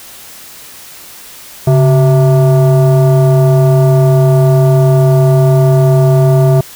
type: tone with frequency modulation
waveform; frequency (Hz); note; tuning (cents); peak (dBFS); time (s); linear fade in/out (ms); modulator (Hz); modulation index
sine; 138.59; C#3; 0; -3; 1.67-6.61; 5; 519; 0.71
effects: tanh soft clip ceiling -2 dBFS + white hiss -33 dBFS RMS until 6.75 s